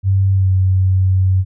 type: tone with pitch glide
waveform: sine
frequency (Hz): 96.7 to 94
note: G2 to F#2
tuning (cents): -23 to +28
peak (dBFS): -10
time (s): 0.03-1.45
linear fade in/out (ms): 50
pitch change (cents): -49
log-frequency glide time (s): 0.33-0.5
effects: none